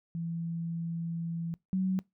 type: tone pair in turn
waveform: sine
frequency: 167.2 / 187.68 Hz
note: E3 / F#3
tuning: +25 / +25 cents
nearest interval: major second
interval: 200 cents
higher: second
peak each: -32 / -26 dBFS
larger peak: second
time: 0.15-1.54 / 1.73-1.99 s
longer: first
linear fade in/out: 0 ms
effects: noise-tail reverb RT60 0.2 s tail -24 dB re dry